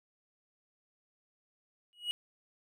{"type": "tone with exponential growth", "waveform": "triangle", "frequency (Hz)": 2905, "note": "F#7", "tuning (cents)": -32, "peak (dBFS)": -26, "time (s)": [1.93, 2.11], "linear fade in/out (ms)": 0, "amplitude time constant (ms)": 38, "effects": []}